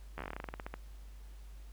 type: slowing click train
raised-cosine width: 0.5 ms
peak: -25 dBFS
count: 17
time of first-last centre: 0.18-0.74 s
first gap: 12 ms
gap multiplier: 1.13
effects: added 50 Hz sine -47 dBFS peak until 1.72 s + pink hiss -64 dBFS RMS until 1.72 s